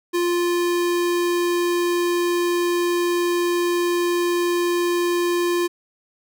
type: tone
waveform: square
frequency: 349.2 Hz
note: F4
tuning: in tune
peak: -19 dBFS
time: 0.13-5.68 s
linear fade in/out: 20 ms
effects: none